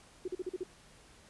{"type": "tone bursts", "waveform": "sine", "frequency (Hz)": 366.5, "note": "F#4", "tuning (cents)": -16, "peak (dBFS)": -33, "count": 6, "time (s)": [0.25, 0.635], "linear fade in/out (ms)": 5, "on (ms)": 30, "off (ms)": 41, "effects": ["pink hiss -59 dBFS RMS until 1.29 s", "resampled to 24000 Hz"]}